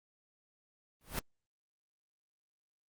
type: noise with exponential growth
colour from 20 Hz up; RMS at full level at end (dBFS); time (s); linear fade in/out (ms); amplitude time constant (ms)
pink; -31; 1.01-1.19; 0; 37
effects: Opus 32 kbps